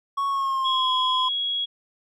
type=tone with pitch glide; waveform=triangle; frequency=1108.7 to 1022.6 Hz; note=C#6 to C6; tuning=0 to -40 cents; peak=-20 dBFS; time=0.17-1.29 s; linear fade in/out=10 ms; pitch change=-140 cents; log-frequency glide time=0.28-0.91 s
type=tone; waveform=sine; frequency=3322 Hz; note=G#7; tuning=in tune; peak=-23 dBFS; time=0.64-1.66 s; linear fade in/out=20 ms
effects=none